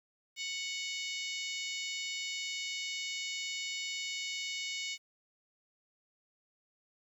harmonic tone with a mistuned harmonic, 738 Hz, F#5, 5 cents flat, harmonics 3 / 4 / 5 / 6 / 7 / 8 / 9 / 10, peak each -40 / -42 / -44 / -46 / -47 / -48 / -49 / -50 dBFS, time 0.36-4.98 s, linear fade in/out 50 ms, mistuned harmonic 9, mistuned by +28 cents, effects 11-bit

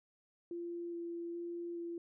sine tone with vibrato, 342.3 Hz, F4, 35 cents flat, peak -39 dBFS, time 0.51-1.98 s, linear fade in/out 2 ms, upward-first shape square, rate 1.2 Hz, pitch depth 8 cents each way, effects none

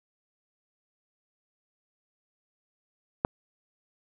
click, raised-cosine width 1 ms, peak -9 dBFS, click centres 3.249 s, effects none

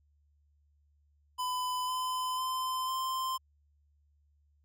square tone with pitch steps, 1005 / 1017.3 / 1029.7 / 1042.2 Hz, B5 / C6 / C6 / C6, +30 / -49 / -28 / -7 cents, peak -32 dBFS, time 1.38-3.38 s, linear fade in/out 20 ms, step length 500 ms, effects added 73 Hz sine -66 dBFS peak until 4.64 s

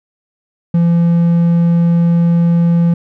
triangle tone, 170 Hz, F3, 46 cents flat, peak -6 dBFS, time 0.74-2.94 s, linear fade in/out 5 ms, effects none

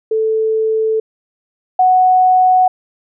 sine tone pair in turn, 440 / 740 Hz, A4 / F#5, 0 / 0 cents, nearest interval major sixth, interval 900 cents, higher second, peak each -12 / -7 dBFS, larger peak second, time 0.11-1 / 1.79-2.68 s, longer neither, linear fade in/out 5 ms, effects none

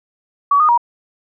sine tone with pitch steps, 1136 / 1230 / 950 Hz, C#6 / D#6 / A#5, +42 / -20 / +33 cents, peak -9 dBFS, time 0.51-0.777 s, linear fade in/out 5 ms, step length 89 ms, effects none

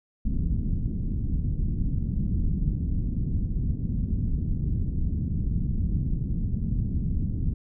pink low-pass noise, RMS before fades -26 dBFS, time 0.25-7.54 s, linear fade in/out 5 ms, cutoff 220 Hz, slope 24 dB/octave, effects none

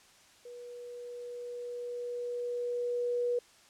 sine tone with level ramp, 484.8 Hz, B4, 32 cents flat, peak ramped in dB -44 to -27 dBFS, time 0.45-3.39 s, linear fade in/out 5 ms, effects white hiss -60 dBFS RMS until 3.69 s + low-pass 8000 Hz 12 dB/octave

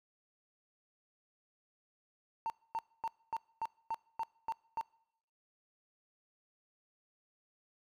triangle tone bursts, 906 Hz, A#5, 50 cents flat, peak -30 dBFS, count 9, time 2.46-4.811 s, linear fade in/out 0 ms, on 39 ms, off 250 ms, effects noise-tail reverb RT60 0.8 s tail -26 dB re dry + tanh soft clip ceiling -29 dBFS

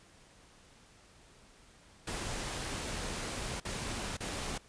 pink noise with dropouts, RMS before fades -38 dBFS, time 2.07-4.58 s, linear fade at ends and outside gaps 5 ms, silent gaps 3.601-3.65 / 4.17-4.204 s, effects pink hiss -60 dBFS RMS until 4.68 s + resampled to 22050 Hz

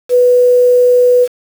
sine tone with quantisation, 493.9 Hz, B4, in tune, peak -5 dBFS, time 0.09-1.28 s, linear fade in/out 50 ms, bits 5, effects none

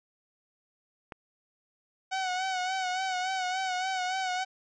click, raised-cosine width 0.5 ms, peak -25 dBFS, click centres 1.122 s
sawtooth tone with vibrato, 746 Hz, F#5, 14 cents sharp, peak -25 dBFS, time 2.11-4.45 s, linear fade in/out 20 ms, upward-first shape sine, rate 3.5 Hz, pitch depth 46 cents each way
effects resampled to 16000 Hz + 11-bit

